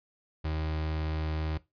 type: tone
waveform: 35% pulse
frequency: 78.1 Hz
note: D#2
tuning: 7 cents sharp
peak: -28 dBFS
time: 0.44-1.58 s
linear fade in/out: 10 ms
effects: noise-tail reverb RT60 0.2 s tail -18 dB re dry + resampled to 11025 Hz